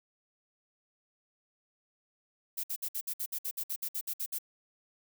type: noise bursts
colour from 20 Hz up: violet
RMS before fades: -35 dBFS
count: 15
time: 2.57-4.387 s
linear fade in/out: 10 ms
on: 67 ms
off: 58 ms
effects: none